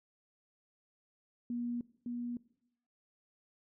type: tone pair in turn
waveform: sine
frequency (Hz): 239.8 / 240.8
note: A#3 / B3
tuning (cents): +49 / -44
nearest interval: unison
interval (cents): 7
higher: second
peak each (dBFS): -34 / -36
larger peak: first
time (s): 1.5-1.81 / 2.06-2.37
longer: neither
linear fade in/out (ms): 2
effects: noise-tail reverb RT60 0.8 s tail -20 dB re dry